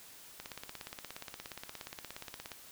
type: click train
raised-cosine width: 0.2 ms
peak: -25 dBFS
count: 37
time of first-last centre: 0.4-2.518 s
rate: 17 Hz
effects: white hiss -54 dBFS RMS until 2.71 s